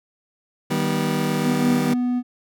30% pulse chord, Eb augmented, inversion none, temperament just, 155.56 / 194.45 / 243.1 Hz, Eb3 / G3 / B3, 0 / -14 / -27 cents, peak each -22 dBFS, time 0.7-1.94 s, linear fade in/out 10 ms
triangle tone, 246.9 Hz, B3, in tune, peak -17 dBFS, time 1.44-2.23 s, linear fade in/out 50 ms
effects none

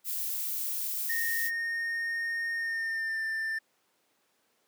violet noise, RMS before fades -33 dBFS, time 0.04-1.51 s, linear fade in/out 50 ms
triangle tone with pitch glide, 1843 to 1784.3 Hz, A#6 to A6, -20 to +24 cents, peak -28 dBFS, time 1.09-3.59 s, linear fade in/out 10 ms, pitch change -56 cents, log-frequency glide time 2.54-3.22 s
effects pink hiss -71 dBFS RMS until 4.67 s + high-pass 300 Hz 12 dB/octave

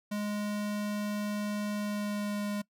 square tone with pitch glide, 207.7 to 205.7 Hz, G#3 to G#3, 0 to -16 cents, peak -32 dBFS, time 0.11-2.62 s, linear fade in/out 10 ms, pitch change -16 cents, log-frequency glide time 1.72-2.51 s, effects noise-tail reverb RT60 0.1 s tail -22 dB re dry

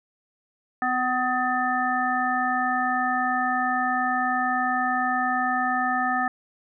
harmonic tone with a mistuned harmonic, 251.6 Hz, B3, 32 cents sharp, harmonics 1 / 3 / 5 / 7, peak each -30 / -25 / -27 / -27 dBFS, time 0.82-6.28 s, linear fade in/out 2 ms, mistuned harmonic 7, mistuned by +17 cents, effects none

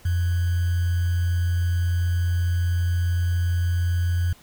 sine tone with sample-and-hold, 87.31 Hz, F2, in tune, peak -19 dBFS, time 0.05-4.33 s, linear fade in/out 5 ms, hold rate 1575 Hz, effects pink hiss -52 dBFS RMS until 4.42 s

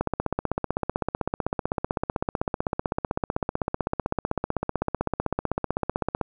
click train, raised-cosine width 1 ms, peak -10 dBFS, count 99, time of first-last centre 0.01-6.213 s, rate 15.8 Hz, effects none

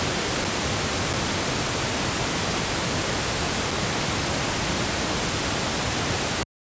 pink noise with dropouts, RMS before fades -24 dBFS, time 0-6.43 s, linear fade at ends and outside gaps 0 ms, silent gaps 0.442-0.448 / 1.13-1.136 / 3.709-3.713 s, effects high-pass 80 Hz 12 dB/octave + resampled to 16000 Hz

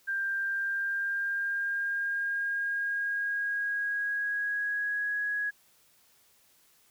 sine tone with pitch glide, 1587 to 1667.8 Hz, G6 to G#6, +21 to +7 cents, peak -28 dBFS, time 0.07-5.51 s, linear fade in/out 20 ms, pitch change +86 cents, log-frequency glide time 0.42-5.21 s, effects white hiss -64 dBFS RMS until 6.9 s

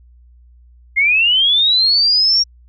sine linear sweep, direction up, 2093 to 5620 Hz, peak -10 dBFS, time 0.96-2.44 s, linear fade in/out 20 ms, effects added 60 Hz sine -43 dBFS peak until 2.68 s

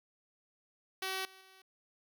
5% pulse tone with level steps, 380 Hz, F#4, 46 cents sharp, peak -24 / -44 / -47 dBFS, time 1.02-1.62 s, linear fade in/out 5 ms, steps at 1.25 / 1.41 s, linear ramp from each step 2 ms, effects none

